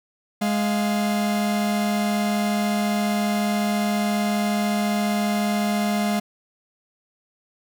45% pulse tone pair together, 208 / 698.5 Hz, G#3 / F5, +3 / 0 cents, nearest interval octave + major sixth, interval 2097 cents, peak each -21 / -27 dBFS, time 0.41-6.2 s, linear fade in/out 10 ms, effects none

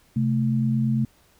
sine tone pair together, 131.08 / 220 Hz, C3 / A3, +4 / 0 cents, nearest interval major sixth, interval 896 cents, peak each -22 dBFS, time 0.16-1.05 s, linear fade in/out 5 ms, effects pink hiss -59 dBFS RMS until 1.39 s

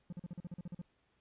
triangle tone bursts, 174.6 Hz, F3, in tune, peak -38 dBFS, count 11, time 0.1-0.816 s, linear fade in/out 2 ms, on 26 ms, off 43 ms, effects pink hiss -75 dBFS RMS until 1.2 s + resampled to 8000 Hz

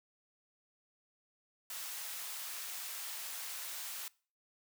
white high-pass noise, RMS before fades -43 dBFS, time 1.7-4.08 s, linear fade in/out 2 ms, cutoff 820 Hz, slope 12 dB/octave, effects noise-tail reverb RT60 0.4 s tail -23 dB re dry

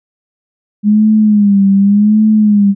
sine tone with vibrato, 205.9 Hz, G#3, 15 cents flat, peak -5 dBFS, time 0.83-2.75 s, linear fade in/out 50 ms, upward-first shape sine, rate 0.87 Hz, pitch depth 86 cents each way, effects none

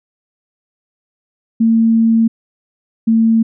sine tone pair in turn, 226.4 / 225.4 Hz, A3 / A3, +50 / +42 cents, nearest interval unison, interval 8 cents, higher first, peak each -8 dBFS, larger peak neither, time 1.6-2.28 / 3.07-3.43 s, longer first, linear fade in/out 10 ms, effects none

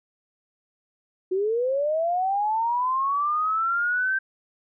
sine linear sweep, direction up, 361.8 to 1571 Hz, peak -21 dBFS, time 1.31-4.19 s, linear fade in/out 10 ms, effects none

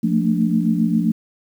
sine chord, Bb major seventh, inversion second, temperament equal with one note detuned, 174.61 / 220 / 227.5 / 293.7 Hz, F3 / A3 / Bb3 / D4, 0 / 0 / -42 / 0 cents, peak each -20 / -20 / -20 / -24 dBFS, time 0.03-1.12 s, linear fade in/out 10 ms, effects 8-bit

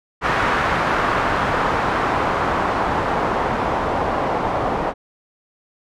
white noise with low-pass filter sweep, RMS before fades -20 dBFS, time 0.21-4.94 s, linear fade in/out 50 ms, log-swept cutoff 1400 to 800 Hz, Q 1.4, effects none

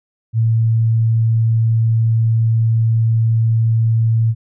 sine tone, 113.2 Hz, A2, 50 cents sharp, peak -11 dBFS, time 0.33-4.35 s, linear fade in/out 50 ms, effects none

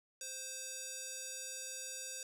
square tone with band-pass filter, 523.3 Hz, C5, in tune, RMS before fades -45 dBFS, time 0.21-2.23 s, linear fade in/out 2 ms, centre 7200 Hz, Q 2.3, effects none

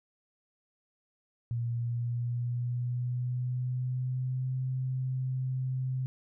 sine tone with pitch glide, 118.1 to 129.54 Hz, A#2 to C3, +23 to -17 cents, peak -29 dBFS, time 1.51-6.06 s, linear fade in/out 0 ms, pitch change +160 cents, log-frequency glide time 1.71-4.55 s, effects none

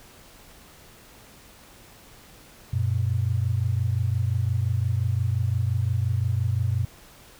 sine tone pair together, 94 / 119.75 Hz, F#2 / A#2, +28 / +47 cents, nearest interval major third, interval 419 cents, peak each -24 / -24 dBFS, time 2.73-6.85 s, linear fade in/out 5 ms, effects pink hiss -50 dBFS RMS until 7.39 s

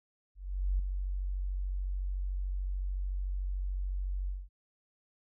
sine tone with ADSR envelope, 46.83 Hz, F#1, 22 cents sharp, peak -25 dBFS, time 0.35-4.49 s, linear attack 440 ms, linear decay 7 ms, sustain -6 dB, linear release 210 ms, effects none

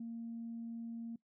sine tone, 230.8 Hz, A#3, 17 cents flat, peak -40 dBFS, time 0-1.16 s, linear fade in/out 5 ms, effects noise-tail reverb RT60 0.1 s tail -21 dB re dry + tanh soft clip ceiling -36 dBFS

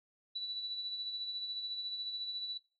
sine tone with tremolo, 3951 Hz, B7, in tune, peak -35 dBFS, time 0.35-2.58 s, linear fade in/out 10 ms, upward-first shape sine, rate 14 Hz, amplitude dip 40%, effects noise-tail reverb RT60 0.3 s tail -17 dB re dry

